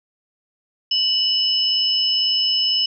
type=tone pair together; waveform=sine; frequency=2960 / 5218 Hz; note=F#7 / E8; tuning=0 / -18 cents; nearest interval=minor seventh; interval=982 cents; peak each=-19 dBFS; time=0.91-2.86 s; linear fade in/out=5 ms; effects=none